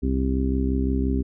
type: harmonic tone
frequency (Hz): 65.8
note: C2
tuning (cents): +10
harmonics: 1 / 2 / 3 / 4 / 5 / 6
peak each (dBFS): -23 / -33 / -29 / -25 / -35 / -31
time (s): 0.02-1.23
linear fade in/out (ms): 20
effects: none